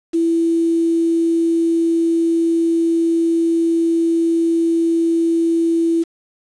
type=tone with quantisation; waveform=sine; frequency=332.3 Hz; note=E4; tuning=14 cents sharp; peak=-13 dBFS; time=0.13-6.04 s; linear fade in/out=20 ms; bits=6; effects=resampled to 22050 Hz